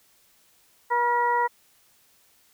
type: harmonic tone with a mistuned harmonic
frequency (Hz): 481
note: B4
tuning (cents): -46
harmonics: 1 / 2 / 3 / 4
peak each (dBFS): -29 / -21 / -33 / -30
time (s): 0.9-1.48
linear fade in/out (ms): 20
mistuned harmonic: 3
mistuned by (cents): -44
effects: white hiss -61 dBFS RMS until 2.53 s